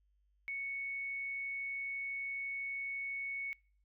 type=tone; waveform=sine; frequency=2217 Hz; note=C#7; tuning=in tune; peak=-37 dBFS; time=0.48-3.53 s; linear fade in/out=0 ms; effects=noise-tail reverb RT60 0.5 s tail -26 dB re dry + added 50 Hz sine -70 dBFS peak until 3.84 s